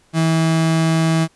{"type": "tone", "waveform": "35% pulse", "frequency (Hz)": 162.2, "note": "E3", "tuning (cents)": -28, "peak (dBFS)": -12, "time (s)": [0.13, 1.28], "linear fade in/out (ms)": 50, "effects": ["pink hiss -56 dBFS RMS until 1.35 s", "resampled to 24000 Hz"]}